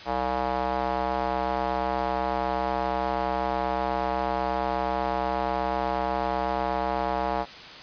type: tone with band-pass filter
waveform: square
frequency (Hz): 64.1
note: C2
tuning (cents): -35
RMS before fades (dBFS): -27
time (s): 0.05-7.46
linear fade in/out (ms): 50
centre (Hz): 800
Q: 2.6
effects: white hiss -42 dBFS RMS until 7.82 s + resampled to 11025 Hz